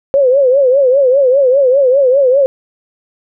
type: tone with vibrato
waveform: sine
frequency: 531 Hz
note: C5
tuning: 25 cents sharp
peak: -6 dBFS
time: 0.14-2.46 s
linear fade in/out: 0 ms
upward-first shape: triangle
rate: 5 Hz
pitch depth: 150 cents each way
effects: none